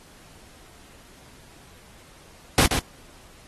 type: noise with echo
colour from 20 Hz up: pink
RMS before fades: -18 dBFS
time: 2.58-2.66 s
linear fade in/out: 0 ms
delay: 130 ms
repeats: 1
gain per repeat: -6 dB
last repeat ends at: 2.79 s
effects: pink hiss -51 dBFS RMS until 3.47 s + AAC 32 kbps